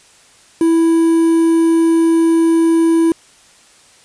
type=tone with quantisation; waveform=triangle; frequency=329.6 Hz; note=E4; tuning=in tune; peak=-7 dBFS; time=0.61-3.12 s; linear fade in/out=2 ms; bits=5; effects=white hiss -47 dBFS RMS until 4.04 s + resampled to 22050 Hz